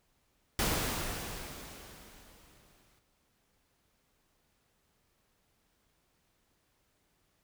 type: noise with exponential decay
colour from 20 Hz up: pink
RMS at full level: -29 dBFS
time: 0.59-2.99 s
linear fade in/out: 1 ms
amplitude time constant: 520 ms
effects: pink hiss -74 dBFS RMS until 7.43 s